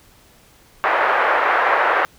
white band-pass noise, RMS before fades -17 dBFS, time 0.84-2.05 s, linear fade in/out 0 ms, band 480 to 1700 Hz, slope 24 dB/octave, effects pink hiss -51 dBFS RMS until 2.18 s

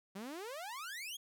sawtooth exponential sweep, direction up, 185 to 3387 Hz, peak -39 dBFS, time 0.15-1.17 s, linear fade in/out 10 ms, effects none

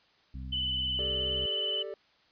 harmonic tone, 64.6 Hz, C2, 21 cents flat, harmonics 1 / 2 / 3 / 4, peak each -38 / -44 / -48 / -50 dBFS, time 0.34-1.46 s, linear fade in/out 5 ms
sine tone with vibrato, 3006 Hz, F#7, 27 cents sharp, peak -29 dBFS, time 0.52-1.83 s, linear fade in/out 10 ms, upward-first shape sine, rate 19 Hz, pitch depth 28 cents each way
triangle chord, G suspended second, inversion none, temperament just, 392 / 441 / 588 Hz, G4 / A4 / D5, 0 / +4 / +2 cents, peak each -39 dBFS, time 0.99-1.94 s, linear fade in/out 0 ms
effects white hiss -65 dBFS RMS until 2.31 s + resampled to 11025 Hz

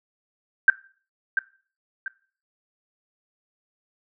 sine tone with echo, 1568 Hz, G6, in tune, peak -9 dBFS, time 0.68-0.7 s, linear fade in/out 2 ms, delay 690 ms, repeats 2, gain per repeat -9 dB, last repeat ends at 2.08 s, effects noise-tail reverb RT60 0.4 s tail -18 dB re dry

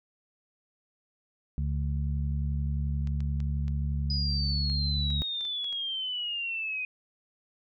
harmonic tone, 71.4 Hz, D2, 48 cents flat, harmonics 1 / 2 / 3, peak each -28 / -32 / -40 dBFS, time 1.58-5.22 s, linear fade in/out 0 ms
clicks, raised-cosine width 0.2 ms, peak -31 dBFS, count 10, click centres 3.073 / 3.205 / 3.403 / 3.681 / 4.699 / 5.104 / 5.409 / 5.452 / 5.644 / 5.727 s
sine exponential sweep, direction down, 4978 to 2489 Hz, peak -30 dBFS, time 4.1-6.85 s, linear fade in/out 2 ms
effects none

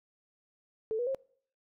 sine tone with pitch steps, 440 / 485.4 / 535.5 Hz, A4 / B4 / C5, 0 / -30 / +40 cents, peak -29 dBFS, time 0.91-1.147 s, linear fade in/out 0 ms, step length 79 ms, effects noise-tail reverb RT60 0.6 s tail -26 dB re dry

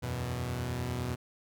sawtooth chord, E suspended second, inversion none, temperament equal, 82.41 / 92.5 / 123.47 Hz, E2 / F#2 / B2, 0 / 0 / 0 cents, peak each -35 / -36 / -30 dBFS, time 0.02-1.16 s, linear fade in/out 20 ms, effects none

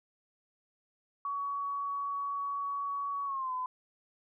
sine tone with pitch glide, 1126 to 1014.8 Hz, C#6 to B5, +27 to +47 cents, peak -32 dBFS, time 1.25-3.66 s, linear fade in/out 2 ms, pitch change -180 cents, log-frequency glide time 3.25-3.53 s, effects none

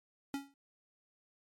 square tone with exponential decay, 278.2 Hz, C#4, 6 cents sharp, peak -33 dBFS, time 0.34-0.54 s, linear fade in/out 1 ms, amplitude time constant 43 ms, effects MP3 64 kbps

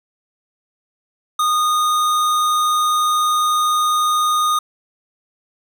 sine tone with hard clipping, 1231 Hz, D#6, 19 cents flat, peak -16 dBFS, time 1.39-4.59 s, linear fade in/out 5 ms, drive 18 dB, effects none

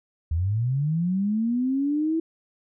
sine linear sweep, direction up, 75.8 to 329.6 Hz, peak -21 dBFS, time 0.31-2.2 s, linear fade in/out 5 ms, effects none

